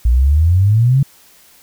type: exponential sweep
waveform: sine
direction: up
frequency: 56.5 to 141.7 Hz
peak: -8 dBFS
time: 0.05-1.03 s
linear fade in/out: 5 ms
effects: white hiss -47 dBFS RMS until 1.62 s